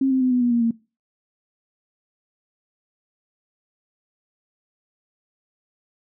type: tone with pitch steps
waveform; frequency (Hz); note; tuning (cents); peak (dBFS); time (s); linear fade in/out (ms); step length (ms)
sine; 268.2 / 261.5 / 254.9 / 248.5 / 242.3 / 236.2 / 230.3; C4 / C4 / C4 / B3 / B3 / A#3 / A#3; +43 / -1 / -45 / +11 / -33 / +23 / -21; -16; 0.01-0.71; 5; 100
effects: noise-tail reverb RT60 0.3 s tail -22 dB re dry